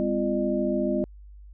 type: tone cluster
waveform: sine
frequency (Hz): 201.9 / 255.7 / 343.2 / 606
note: G#3 / C4 / F4 / D#5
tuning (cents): -49 / -40 / -30 / -46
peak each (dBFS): -28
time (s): 0-1.04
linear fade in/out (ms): 0
effects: added 50 Hz sine -43 dBFS peak until 1.53 s